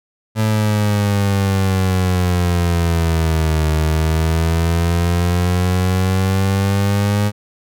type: exponential two-way sweep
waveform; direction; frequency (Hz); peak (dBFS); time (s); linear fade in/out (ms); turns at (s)
30% pulse; down then up; 110 to 77.2 to 103.9; -11; 0.35-7.32; 50; 3.71
effects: none